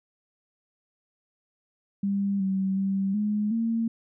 sine tone with pitch steps, 198.9 / 191.8 / 194.5 / 209.6 / 228 Hz, G3 / G3 / G3 / G#3 / A#3, +25 / -37 / -13 / +16 / -38 cents, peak -23 dBFS, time 2.03-3.88 s, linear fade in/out 5 ms, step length 370 ms, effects none

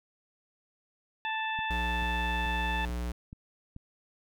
harmonic tone, 880 Hz, A5, in tune, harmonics 1 / 2 / 3 / 4, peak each -33 / -35 / -37 / -41 dBFS, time 1.25-2.85 s, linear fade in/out 0 ms
click train, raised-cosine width 5 ms, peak -31 dBFS, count 6, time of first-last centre 1.59-3.764 s, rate 2.3 Hz
square tone, 60 Hz, B1, 49 cents flat, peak -32 dBFS, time 1.7-3.12 s, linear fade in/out 5 ms
effects none

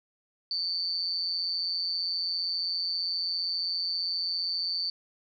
sine tone with amplitude modulation, 4539 Hz, C#8, 40 cents sharp, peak -24 dBFS, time 0.51-4.9 s, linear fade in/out 2 ms, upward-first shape sine, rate 175 Hz, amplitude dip 85%, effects none

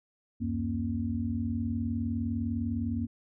sine tone cluster, 73.3 / 93.1 / 234.2 / 273.9 Hz, D2 / F#2 / A#3 / C#4, -3 / +11 / +8 / -21 cents, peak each -40 / -33 / -31 / -38 dBFS, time 0.4-3.07 s, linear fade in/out 20 ms, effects none

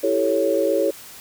sine chord, A dominant seventh, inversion second, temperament equal, 329.6 / 392 / 440 / 554.4 Hz, E4 / G4 / A4 / C#5, 0 / 0 / 0 / 0 cents, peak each -24 / -24 / -23 / -20 dBFS, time 0.03-0.91 s, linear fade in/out 10 ms, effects white hiss -41 dBFS RMS until 1.2 s

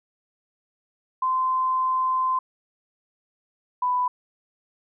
sine tone pair in turn, 1034 / 994.5 Hz, C6 / B5, -21 / +12 cents, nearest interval minor second, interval 67 cents, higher first, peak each -20 dBFS, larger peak neither, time 1.22-2.39 / 3.82-4.08 s, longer first, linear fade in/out 5 ms, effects none

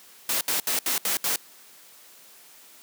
white noise bursts, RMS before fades -25 dBFS, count 6, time 0.29-1.36 s, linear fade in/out 2 ms, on 120 ms, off 70 ms, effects white hiss -51 dBFS RMS until 2.82 s + high-pass 200 Hz 12 dB/octave

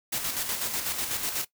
white noise with tremolo, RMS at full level -29 dBFS, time 0.12-1.45 s, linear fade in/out 10 ms, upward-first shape square, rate 8.1 Hz, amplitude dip 45%, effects noise-tail reverb RT60 0.1 s tail -18 dB re dry

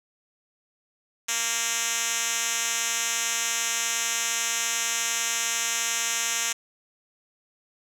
5% pulse tone with band-pass filter, 231.3 Hz, A#3, 13 cents flat, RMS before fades -27 dBFS, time 1.28-6.53 s, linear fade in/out 10 ms, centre 6300 Hz, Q 1.4, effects none

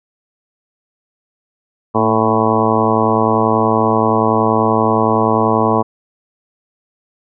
harmonic tone with a mistuned harmonic, 110.5 Hz, A2, 8 cents sharp, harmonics 1 / 2 / 3 / 4 / 5 / 6 / 7 / 8 / 9 / 10, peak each -22 / -18 / -21 / -18 / -22 / -21 / -21 / -23 / -18 / -21 dBFS, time 1.94-5.83 s, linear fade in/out 20 ms, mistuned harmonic 2, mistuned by +30 cents, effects none

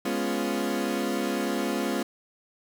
30% pulse chord, C# dominant seventh, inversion second, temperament equal, 207.7 / 246.9 / 277.2 / 349.2 Hz, G#3 / B3 / C#4 / E#4, 0 / 0 / 0 / 0 cents, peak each -29 dBFS, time 0.05-2.03 s, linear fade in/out 5 ms, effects none

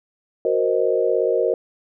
sine chord, C half-diminished seventh, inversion second, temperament equal, 370 / 466.2 / 523.3 / 622.3 Hz, Gb4 / Bb4 / C5 / Eb5, 0 / 0 / 0 / 0 cents, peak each -23 / -20 / -22 / -24 dBFS, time 0.45-1.54 s, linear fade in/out 2 ms, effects none

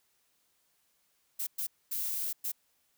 violet noise bursts at uneven times, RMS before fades -34 dBFS, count 4, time 1.39-1.47 / 1.58-1.67 / 1.91-2.33 / 2.44-2.52 s, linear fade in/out 10 ms, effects white hiss -73 dBFS RMS until 2.97 s

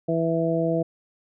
harmonic tone, 164.81 Hz, E3, in tune, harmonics 1 / 2 / 3 / 4, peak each -26 / -26 / -26 / -26 dBFS, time 0.08-0.83 s, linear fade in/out 10 ms, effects none

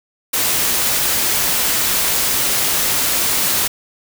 white noise, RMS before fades -17 dBFS, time 0.33-3.68 s, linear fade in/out 10 ms, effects none

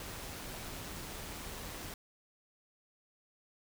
pink noise with amplitude modulation, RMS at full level -43 dBFS, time 0-1.94 s, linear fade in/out 2 ms, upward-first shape sine, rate 161 Hz, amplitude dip 25%, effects none

